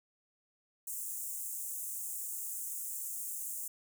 pink high-pass noise, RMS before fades -40 dBFS, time 0.87-3.68 s, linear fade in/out 5 ms, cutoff 7100 Hz, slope 48 dB/octave, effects none

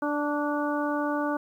harmonic tone with a mistuned harmonic, 293.7 Hz, D4, in tune, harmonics 1 / 2 / 3 / 4 / 5, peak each -28 / -31 / -33 / -34 / -35 dBFS, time 0.02-1.37 s, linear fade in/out 5 ms, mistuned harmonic 4, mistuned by -23 cents, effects 10-bit

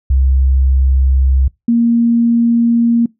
sine tone pair in turn, 66.2 / 233.9 Hz, C2 / A#3, +21 / +6 cents, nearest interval octave + minor seventh, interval 2185 cents, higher second, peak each -8 dBFS, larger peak neither, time 0.1-1.48 / 1.68-3.06 s, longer neither, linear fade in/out 5 ms, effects noise-tail reverb RT60 0.2 s tail -24 dB re dry

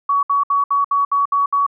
sine tone bursts, 1127 Hz, C#6, 28 cents sharp, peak -13 dBFS, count 8, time 0.09-1.665 s, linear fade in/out 5 ms, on 140 ms, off 65 ms, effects none

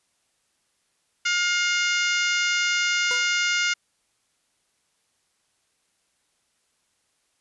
harmonic tone, 710 Hz, F5, 28 cents sharp, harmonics 2 / 3 / 4 / 5 / 6 / 7 / 8 / 9 / 10, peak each -25 / -25 / -28 / -34 / -36 / -33 / -36 / -33 / -39 dBFS, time 1.25-3.74 s, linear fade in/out 10 ms
20% pulse tone with exponential decay, 493.9 Hz, B4, in tune, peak -25 dBFS, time 3.11-3.35 s, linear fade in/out 0 ms, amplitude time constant 52 ms
effects white hiss -70 dBFS RMS until 7.4 s + resampled to 24000 Hz

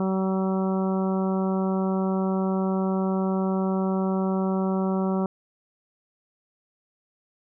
harmonic tone, 190 Hz, F#3, 46 cents sharp, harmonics 1 / 2 / 3 / 4 / 5 / 6 / 7, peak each -23 / -29 / -33 / -35 / -37 / -39 / -40 dBFS, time 0-5.26 s, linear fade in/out 2 ms, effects none

